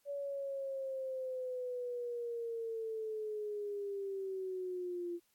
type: linear sweep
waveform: sine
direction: down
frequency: 570 to 343.2 Hz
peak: -37 dBFS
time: 0.05-5.2 s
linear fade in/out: 50 ms
effects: white hiss -75 dBFS RMS until 5.34 s + AAC 64 kbps